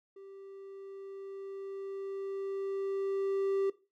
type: tone with level ramp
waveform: triangle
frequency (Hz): 391.1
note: G4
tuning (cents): -4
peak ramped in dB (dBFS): -46 to -25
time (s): 0.16-3.7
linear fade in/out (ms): 5
effects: noise-tail reverb RT60 0.3 s tail -18 dB re dry

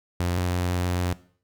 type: tone pair in turn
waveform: sawtooth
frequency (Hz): 88.2 / 89.28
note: F2 / F2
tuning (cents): +18 / +39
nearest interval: unison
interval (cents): 21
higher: second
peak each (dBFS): -19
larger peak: neither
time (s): 0.2-0.38 / 0.38-1.13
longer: second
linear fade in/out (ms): 0
effects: noise-tail reverb RT60 0.5 s tail -18 dB re dry

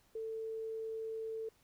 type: tone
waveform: sine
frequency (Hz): 445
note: A4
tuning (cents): +20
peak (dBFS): -38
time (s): 0.15-1.49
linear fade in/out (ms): 5
effects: pink hiss -70 dBFS RMS until 1.63 s

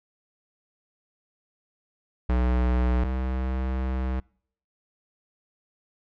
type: tone pair in turn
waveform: square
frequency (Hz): 61.74 / 64.33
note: B1 / C2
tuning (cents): 0 / -29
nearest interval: minor second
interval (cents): 71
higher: second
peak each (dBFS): -21 / -26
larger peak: first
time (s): 2.29-3.04 / 3.04-4.2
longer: second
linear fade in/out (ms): 5
effects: noise-tail reverb RT60 0.6 s tail -26 dB re dry + low-pass 2000 Hz 12 dB/octave

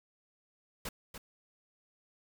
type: noise with echo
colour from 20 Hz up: pink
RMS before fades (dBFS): -39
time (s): 0.85-0.89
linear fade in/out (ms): 5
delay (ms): 290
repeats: 1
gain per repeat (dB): -7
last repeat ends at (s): 1.18
effects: none

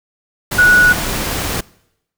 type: tone in noise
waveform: sine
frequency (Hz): 1467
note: F#6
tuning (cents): -15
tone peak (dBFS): -6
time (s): 0.58-0.93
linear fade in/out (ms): 10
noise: pink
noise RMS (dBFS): -20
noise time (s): 0.51-1.61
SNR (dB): +11
effects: noise-tail reverb RT60 0.8 s tail -23 dB re dry

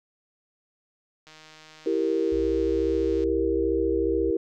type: click train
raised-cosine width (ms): 0.2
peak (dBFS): -31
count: 308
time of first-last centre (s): 1.27-3.238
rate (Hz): 156
type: chord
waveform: sine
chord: E diminished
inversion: none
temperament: equal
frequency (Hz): 329.6 / 392 / 466.2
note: E4 / G4 / Bb4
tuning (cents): 0 / 0 / 0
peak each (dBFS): -26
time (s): 1.86-4.37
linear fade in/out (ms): 5
type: tone with pitch glide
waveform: sine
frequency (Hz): 61.4 to 64.49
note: B1 to C2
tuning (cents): -9 to -24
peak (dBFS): -32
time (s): 2.32-4.31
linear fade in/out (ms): 5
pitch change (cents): +85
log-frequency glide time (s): 2.55-2.88
effects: none

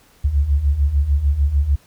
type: beating tone pair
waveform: sine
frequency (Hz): 66.8 / 73.5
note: C2 / D2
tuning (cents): +36 / +2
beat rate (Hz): 6.7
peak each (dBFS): -20 / -15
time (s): 0.24-1.76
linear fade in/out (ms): 10
effects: pink hiss -53 dBFS RMS until 1.86 s

